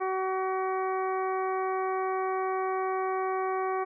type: harmonic tone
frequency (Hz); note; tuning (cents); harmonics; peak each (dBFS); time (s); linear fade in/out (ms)
377.5; F#4; +35; 1 / 2 / 3 / 4 / 5 / 6; -30 / -32 / -33 / -44 / -44 / -45; 0-3.85; 20
effects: none